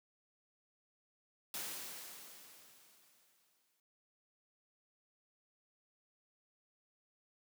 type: noise with exponential decay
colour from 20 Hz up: white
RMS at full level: -41 dBFS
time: 1.54-3.8 s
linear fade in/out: 1 ms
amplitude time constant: 490 ms
effects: high-pass 150 Hz 12 dB/octave